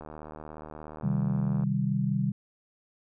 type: click train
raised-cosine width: 1 ms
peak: -28 dBFS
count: 126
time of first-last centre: 0.01-1.635 s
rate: 76.9 Hz
type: chord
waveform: sine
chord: C minor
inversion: none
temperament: equal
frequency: 130.81 / 155.56 / 196 Hz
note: C3 / Eb3 / G3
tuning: 0 / 0 / 0 cents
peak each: -29 / -30 / -28 dBFS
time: 1.03-2.32 s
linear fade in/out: 10 ms
effects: none